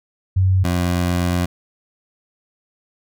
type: tone pair in turn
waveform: sine / 20% pulse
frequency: 94.1 / 88.41 Hz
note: F#2 / F2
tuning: +30 / +22 cents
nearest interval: minor second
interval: 108 cents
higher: first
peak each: -12 dBFS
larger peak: neither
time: 0.36-0.64 / 0.64-1.46 s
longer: second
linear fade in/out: 10 ms
effects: none